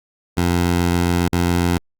15% pulse tone with dropouts, 87.31 Hz, F2, in tune, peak -9 dBFS, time 0.37-1.78 s, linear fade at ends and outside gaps 5 ms, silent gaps 1.283-1.328 s, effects Opus 48 kbps

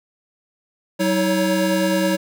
square tone cluster, 188.8 / 319.7 / 557 Hz, F#3 / D#4 / C#5, +35 / +47 / +8 cents, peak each -22 dBFS, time 0.99-2.17 s, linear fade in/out 20 ms, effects none

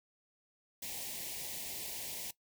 white band-stop noise, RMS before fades -42 dBFS, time 0.82-2.31 s, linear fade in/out 5 ms, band 930 to 1900 Hz, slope 48 dB/octave, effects noise-tail reverb RT60 0.1 s tail -19 dB re dry

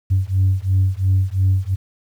sine beating tone pair, 93.6 / 96.5 Hz, F#2 / G2, +20 / -27 cents, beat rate 2.9 Hz, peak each -16 dBFS, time 0.1-1.76 s, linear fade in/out 20 ms, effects tanh soft clip ceiling -9 dBFS + 8-bit

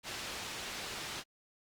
white low-pass noise, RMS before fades -42 dBFS, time 0.03-1.24 s, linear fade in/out 50 ms, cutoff 4800 Hz, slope 12 dB/octave, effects Opus 48 kbps

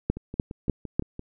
two click trains, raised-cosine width 3 ms, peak -9 / -22 dBFS, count 4 / 7, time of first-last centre 0.1-0.996 / 0.17-1.194 s, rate 3.35 / 5.86 Hz, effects none

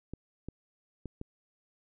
clicks, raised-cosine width 3 ms, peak -26 dBFS, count 4, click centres 0.136 / 0.486 / 1.057 / 1.214 s, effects none

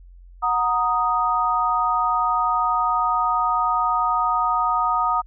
sine chord, D# minor, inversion first, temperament equal with one note detuned, 734 / 932.3 / 1244.5 Hz, F#5 / A#5 / D#6, -14 / 0 / 0 cents, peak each -25 / -23 / -20 dBFS, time 0.42-5.22 s, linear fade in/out 20 ms, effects added 44 Hz sine -42 dBFS peak until 5.26 s

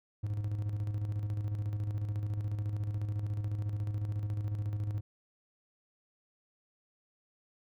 triangle tone with tremolo, 103.83 Hz, G#2, in tune, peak -28 dBFS, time 0.23-5.01 s, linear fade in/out 10 ms, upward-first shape square, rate 14 Hz, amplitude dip 45%, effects none

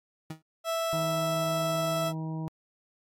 30% pulse tone with exponential decay, 158.3 Hz, D#3, 30 cents sharp, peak -30 dBFS, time 0.3-0.42 s, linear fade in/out 5 ms, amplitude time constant 26 ms
30% pulse tone, 659.3 Hz, E5, in tune, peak -25 dBFS, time 0.64-2.13 s, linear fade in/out 50 ms
harmonic tone, 159.4 Hz, D#3, 42 cents sharp, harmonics 1 / 2 / 3 / 4 / 5 / 6, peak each -32 / -39 / -50 / -48 / -50 / -46 dBFS, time 0.93-2.48 s, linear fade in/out 0 ms
effects AAC 48 kbps

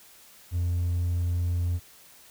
triangle tone, 87.1 Hz, F2, 4 cents flat, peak -21 dBFS, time 0.51-1.8 s, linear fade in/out 50 ms, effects tanh soft clip ceiling -18 dBFS + white hiss -53 dBFS RMS until 2.3 s

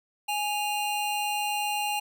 square tone pair together, 831.5 / 2784 Hz, G#5 / F7, +2 / -6 cents, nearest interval octave + major sixth, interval 2092 cents, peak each -29 / -32 dBFS, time 0.28-2 s, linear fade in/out 10 ms, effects none

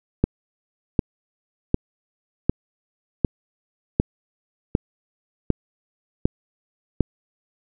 click train, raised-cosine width 3 ms, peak -3 dBFS, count 10, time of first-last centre 0.24-7.007 s, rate 1.33 Hz, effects none

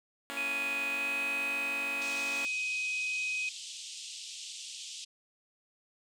5% pulse chord, A# diminished, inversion none, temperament just, 233.1 / 279.7 / 335.6 Hz, A#3 / C#4 / E4, 0 / +16 / +31 cents, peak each -34 / -29 / -35 dBFS, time 0.3-2.45 s, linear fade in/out 0 ms
sine tone with pitch glide, 2498 to 2518 Hz, D#7 to D#7, +6 to +20 cents, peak -31 dBFS, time 0.37-3.49 s, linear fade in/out 2 ms, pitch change +14 cents, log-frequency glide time 0.88-1.1 s
pink band-pass noise, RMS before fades -44 dBFS, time 2.01-5.05 s, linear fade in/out 10 ms, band 2800 to 8500 Hz, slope 48 dB/octave
effects none

